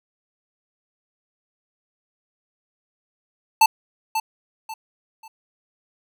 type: tone with echo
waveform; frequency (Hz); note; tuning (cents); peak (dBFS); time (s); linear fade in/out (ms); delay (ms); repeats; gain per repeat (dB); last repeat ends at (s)
square; 884; A5; +8; -11; 3.61-3.66; 5; 540; 3; -10; 5.28
effects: none